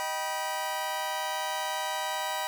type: chord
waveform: sawtooth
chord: Eb augmented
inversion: none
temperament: just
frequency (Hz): 622.3 / 777.8 / 972.3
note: Eb5 / G5 / B5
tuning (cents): 0 / -14 / -27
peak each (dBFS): -33 / -31 / -29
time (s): 0-2.47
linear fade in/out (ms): 0
effects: none